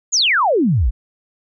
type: exponential sweep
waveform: sine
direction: down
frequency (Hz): 7300 to 46.03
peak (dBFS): -12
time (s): 0.12-0.91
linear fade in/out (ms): 20
effects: none